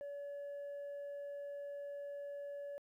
sine tone, 570 Hz, C#5, 48 cents sharp, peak -40 dBFS, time 0.01-2.78 s, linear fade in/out 0 ms, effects tanh soft clip ceiling -42 dBFS + 13-bit

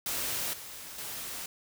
white noise with level steps, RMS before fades -33 / -44 / -39 dBFS, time 0.06-1.46 s, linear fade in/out 2 ms, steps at 0.53 / 0.98 s, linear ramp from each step 5 ms, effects none

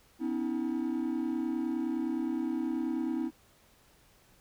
triangle tone cluster, 252.1 / 281.9 / 321.2 Hz, B3 / C#4 / E4, +36 / +29 / -45 cents, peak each -31 / -34 / -30 dBFS, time 0.19-3.31 s, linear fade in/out 50 ms, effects tanh soft clip ceiling -22 dBFS + pink hiss -63 dBFS RMS until 4.4 s

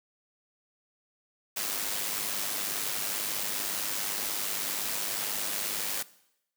white noise with amplitude modulation, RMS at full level -30 dBFS, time 1.56-6.03 s, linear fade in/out 10 ms, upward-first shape sine, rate 102 Hz, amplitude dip 50%, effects noise-tail reverb RT60 0.8 s tail -19 dB re dry + high-pass 150 Hz 12 dB/octave

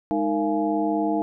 sine tone cluster, 207 / 310.5 / 461.6 / 685 / 841 Hz, G#3 / D#4 / A#4 / F5 / G#5, -5 / -3 / -17 / -34 / +22 cents, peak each -30 / -23 / -30 / -27 / -30 dBFS, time 0.11-1.22 s, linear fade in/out 0 ms, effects none

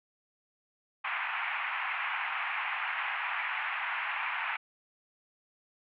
white band-pass noise, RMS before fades -34 dBFS, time 1.04-4.57 s, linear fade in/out 10 ms, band 800 to 2600 Hz, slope 48 dB/octave, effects none

